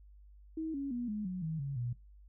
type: tone with pitch steps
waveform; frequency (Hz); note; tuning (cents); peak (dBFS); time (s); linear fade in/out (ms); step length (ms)
sine; 319.3 / 278 / 242 / 210.7 / 183.39 / 159.65 / 138.98 / 120.99; D#4 / C#4 / B3 / G#3 / F#3 / D#3 / C#3 / B2; +45 / +5 / -35 / +25 / -15 / +45 / +5 / -35; -34; 0.57-1.93; 5; 170
effects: noise-tail reverb RT60 0.2 s tail -17 dB re dry + added 50 Hz sine -54 dBFS peak until 2.28 s